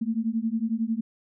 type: beating tone pair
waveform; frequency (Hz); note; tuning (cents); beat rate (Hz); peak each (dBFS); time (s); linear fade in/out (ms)
sine; 220 / 231; A3 / A#3; 0 / -16; 11; -27; 0.01-1.01; 10
effects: none